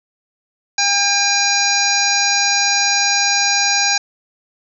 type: harmonic tone with a mistuned harmonic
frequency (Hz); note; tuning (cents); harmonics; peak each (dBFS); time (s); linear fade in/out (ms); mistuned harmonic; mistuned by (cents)
805; G5; +46; 1 / 2 / 3 / 5 / 6 / 7 / 8; -21 / -21 / -21 / -21 / -21 / -21 / -21; 0.78-3.98; 5; 8; +57
effects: none